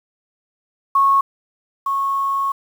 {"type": "tone pair in turn", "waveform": "sine", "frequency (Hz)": [1099, 1099], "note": ["C#6", "C#6"], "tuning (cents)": [-15, -15], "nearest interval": "unison", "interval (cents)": 0, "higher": "neither", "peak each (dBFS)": [-11, -17], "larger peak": "first", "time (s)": [[0.95, 1.21], [1.86, 2.52]], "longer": "second", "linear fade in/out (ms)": 5, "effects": ["7-bit"]}